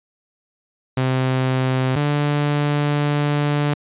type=tone pair in turn; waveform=sawtooth; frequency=130 / 146.34 Hz; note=C3 / D3; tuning=-11 / -6 cents; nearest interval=major second; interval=205 cents; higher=second; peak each=-13 dBFS; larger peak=neither; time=0.97-1.96 / 1.96-3.74 s; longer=second; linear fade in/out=5 ms; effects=resampled to 8000 Hz